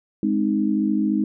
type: chord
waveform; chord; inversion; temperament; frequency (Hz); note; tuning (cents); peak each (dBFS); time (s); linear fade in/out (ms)
sine; Ab major; none; equal; 207.7 / 261.6 / 311.1; Ab3 / C4 / Eb4; 0 / 0 / 0; -21 / -25 / -22; 0.23-1.24; 2
effects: none